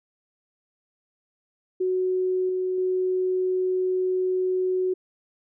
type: tone with level steps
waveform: sine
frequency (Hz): 370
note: F#4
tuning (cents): 0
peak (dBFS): -21 / -23 / -21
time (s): 1.8-4.94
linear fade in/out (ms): 10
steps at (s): 2.49 / 2.78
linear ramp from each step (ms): 2
effects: none